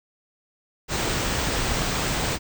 pink band-stop noise, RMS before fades -25 dBFS, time 0.88-2.39 s, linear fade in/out 50 ms, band 9000 to 15000 Hz, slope 96 dB/octave, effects none

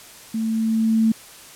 sine tone with level ramp, 222.9 Hz, A3, 23 cents sharp, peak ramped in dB -21 to -13 dBFS, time 0.34-1.12 s, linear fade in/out 5 ms, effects white hiss -43 dBFS RMS until 1.55 s + low-pass 12000 Hz 12 dB/octave

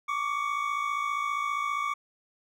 triangle tone cluster, 1120 / 1175 / 2240 Hz, C#6 / D6 / C#7, +18 / +1 / +18 cents, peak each -31 / -28 / -33 dBFS, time 0.08-1.94 s, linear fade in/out 10 ms, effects none

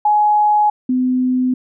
sine tone pair in turn, 840 / 254 Hz, G#5 / B3, +19 / +49 cents, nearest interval octave + major sixth, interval 2070 cents, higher first, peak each -10 / -13 dBFS, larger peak first, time 0.05-0.7 / 0.89-1.54 s, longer neither, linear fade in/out 5 ms, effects none

